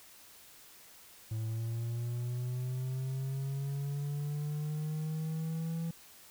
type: linear sweep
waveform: triangle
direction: up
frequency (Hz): 110 to 166.4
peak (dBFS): -31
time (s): 1.31-5.91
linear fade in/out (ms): 5
effects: white hiss -56 dBFS RMS until 6.3 s